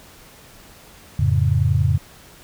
sine chord, F augmented, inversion none, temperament equal with one note detuned, 87.31 / 108.36 / 138.59 Hz, F2 / A2 / C#3, 0 / -26 / 0 cents, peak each -19 dBFS, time 1.19-1.98 s, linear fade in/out 5 ms, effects pink hiss -46 dBFS RMS until 2.43 s

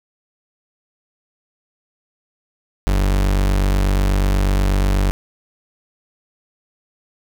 40% pulse tone, 48.22 Hz, G1, 28 cents flat, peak -13 dBFS, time 2.87-5.11 s, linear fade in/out 0 ms, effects none

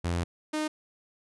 sawtooth tone pair in turn, 86.2 / 307.2 Hz, F2 / D#4, -22 / -22 cents, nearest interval octave + minor seventh, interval 2200 cents, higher second, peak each -23 / -24 dBFS, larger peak first, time 0.04-0.24 / 0.53-0.68 s, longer first, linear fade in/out 10 ms, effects resampled to 24000 Hz

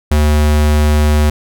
square tone, 75 Hz, D2, 37 cents sharp, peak -9 dBFS, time 0.11-1.3 s, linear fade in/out 5 ms, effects none

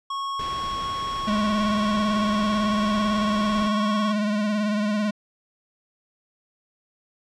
square tone, 1100 Hz, C#6, 14 cents flat, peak -27 dBFS, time 0.1-4.12 s, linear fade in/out 5 ms
pink noise, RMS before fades -36 dBFS, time 0.39-3.68 s, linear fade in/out 5 ms
square tone with vibrato, 209.9 Hz, G#3, 19 cents sharp, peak -22 dBFS, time 1.27-5.11 s, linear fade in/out 10 ms, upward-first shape sine, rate 18 Hz, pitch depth 45 cents each way
effects low-pass 5000 Hz 12 dB/octave

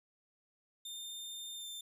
sawtooth tone with pitch glide, 3614 to 3577 Hz, A7 to A7, +46 to +28 cents, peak -40 dBFS, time 0.85-1.81 s, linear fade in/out 5 ms, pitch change -18 cents, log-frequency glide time 1.58-1.66 s, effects none

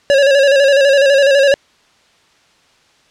square tone with vibrato, 554.4 Hz, C#5, in tune, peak -8 dBFS, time 0.1-1.54 s, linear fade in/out 0 ms, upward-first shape square, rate 12 Hz, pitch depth 46 cents each way, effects white hiss -52 dBFS RMS until 3.1 s + low-pass 5000 Hz 12 dB/octave

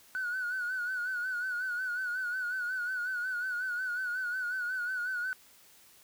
triangle tone with vibrato, 1480 Hz, F#6, in tune, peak -28 dBFS, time 0.15-5.33 s, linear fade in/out 0 ms, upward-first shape sine, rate 5.5 Hz, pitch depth 64 cents each way, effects tanh soft clip ceiling -28 dBFS + white hiss -59 dBFS RMS until 6.03 s

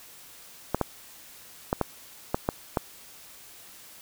clicks, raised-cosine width 1 ms, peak -9 dBFS, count 7, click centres 0.746 / 0.813 / 1.729 / 1.813 / 2.345 / 2.489 / 2.772 s, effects white hiss -49 dBFS RMS until 4.01 s

